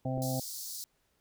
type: harmonic tone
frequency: 130.3 Hz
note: C3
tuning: 7 cents flat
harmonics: 1 / 2 / 4 / 5 / 6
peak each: -33 / -36 / -39 / -40 / -41 dBFS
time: 0.05-0.4 s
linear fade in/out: 5 ms
type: clicks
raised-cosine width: 2 ms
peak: -31 dBFS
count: 2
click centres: 0.176 / 0.179 s
type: high-pass noise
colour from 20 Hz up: pink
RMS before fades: -41 dBFS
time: 0.22-0.84 s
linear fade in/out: 0 ms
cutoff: 4300 Hz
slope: 48 dB/octave
effects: pink hiss -74 dBFS RMS until 1.2 s